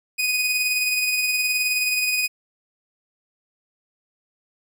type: tone with tremolo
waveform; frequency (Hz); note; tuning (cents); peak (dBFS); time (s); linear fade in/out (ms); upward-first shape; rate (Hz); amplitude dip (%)
sawtooth; 2490; D#7; +1; -15; 0.18-2.28; 20; sine; 19; 35
effects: none